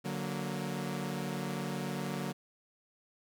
sawtooth chord, D augmented, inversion none, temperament equal with one note detuned, 145.48 / 185 / 233.1 Hz, D3 / F#3 / A#3, -16 / 0 / 0 cents, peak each -35 / -34 / -36 dBFS, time 0.04-2.33 s, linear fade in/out 20 ms, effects none

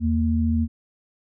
sine tone pair together, 81.32 / 230 Hz, E2 / A#3, -23 / -23 cents, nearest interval octave + tritone, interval 1800 cents, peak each -21 dBFS, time 0-0.68 s, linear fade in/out 50 ms, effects none

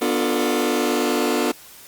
sawtooth chord, B half-diminished seventh, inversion none, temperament just, 246.9 / 296.3 / 355.6 / 444.5 Hz, B3 / D4 / F4 / A4, 0 / +15 / +31 / +18 cents, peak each -20 dBFS, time 0.01-1.52 s, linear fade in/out 10 ms, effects white hiss -44 dBFS RMS until 1.87 s + Opus 32 kbps

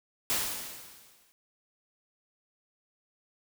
white noise with exponential decay, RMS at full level -27 dBFS, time 0.3-1.32 s, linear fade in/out 0 ms, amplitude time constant 220 ms, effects none

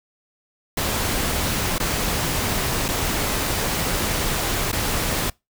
pink noise with dropouts, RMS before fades -23 dBFS, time 0.77-5.3 s, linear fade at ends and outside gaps 5 ms, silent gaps 1.783-1.799 / 2.883-2.886 / 4.717-4.727 s, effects noise-tail reverb RT60 0.2 s tail -24 dB re dry

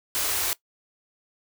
white band-stop noise, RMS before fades -26 dBFS, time 0.15-0.53 s, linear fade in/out 0 ms, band 110 to 270 Hz, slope 48 dB/octave, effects noise-tail reverb RT60 0.1 s tail -19 dB re dry

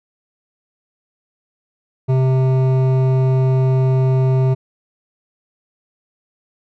sine tone with hard clipping, 130.7 Hz, C3, 1 cent flat, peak -14 dBFS, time 2.08-4.55 s, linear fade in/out 20 ms, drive 12 dB, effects none

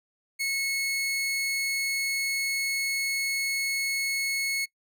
sawtooth tone, 2190 Hz, C#7, 22 cents flat, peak -23 dBFS, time 0.39-4.66 s, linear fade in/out 20 ms, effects noise-tail reverb RT60 0.1 s tail -22 dB re dry

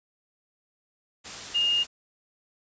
sine tone in noise, 2836 Hz, F7, 26 cents sharp, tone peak -21 dBFS, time 1.54-1.84 s, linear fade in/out 20 ms, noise white, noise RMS -38 dBFS, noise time 1.24-1.87 s, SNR +14 dB, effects resampled to 16000 Hz

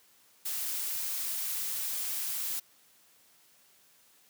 blue noise, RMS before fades -34 dBFS, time 0.45-2.6 s, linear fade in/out 10 ms, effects white hiss -63 dBFS RMS until 4.29 s + high-pass 100 Hz 12 dB/octave

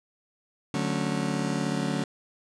35% pulse chord, D major seventh, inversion none, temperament just, 146.83 / 183.54 / 220.2 / 275.3 Hz, D3 / F#3 / A3 / C#4, 0 / -14 / +2 / -12 cents, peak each -30 dBFS, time 0.74-2.04 s, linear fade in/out 2 ms, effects resampled to 22050 Hz

